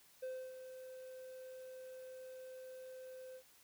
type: tone with ADSR envelope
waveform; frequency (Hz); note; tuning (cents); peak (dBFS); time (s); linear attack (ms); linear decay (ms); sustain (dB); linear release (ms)
triangle; 516; C5; -24; -38; 0.22-3.43; 13; 290; -9; 73
effects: white hiss -66 dBFS RMS until 3.63 s